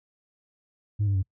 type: tone with pitch steps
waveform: sine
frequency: 103.83 / 99.26 / 94.88 Hz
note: G#2 / G2 / F#2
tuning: 0 / +22 / +44 cents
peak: -19 dBFS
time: 0.99-1.23 s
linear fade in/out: 20 ms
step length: 80 ms
effects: noise-tail reverb RT60 0.1 s tail -26 dB re dry + tanh soft clip ceiling -20 dBFS